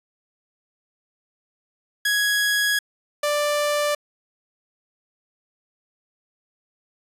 sawtooth tone pair in turn, 1666 / 589 Hz, G#6 / D5, +5 / +5 cents, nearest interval octave + tritone, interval 1800 cents, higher first, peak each -15 / -16 dBFS, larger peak first, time 2.05-2.79 / 3.23-3.95 s, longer first, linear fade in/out 5 ms, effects resampled to 32000 Hz

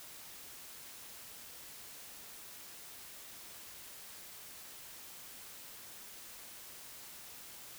silence, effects white hiss -51 dBFS RMS until 7.78 s

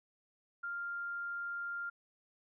sine tone, 1396.9 Hz, F6, in tune, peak -37 dBFS, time 0.63-1.9 s, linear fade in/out 10 ms, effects none

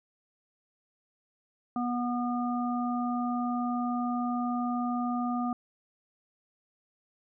harmonic tone, 243.3 Hz, B3, 26 cents flat, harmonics 1 / 3 / 5, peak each -29 / -34 / -36 dBFS, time 1.76-5.53 s, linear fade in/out 2 ms, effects none

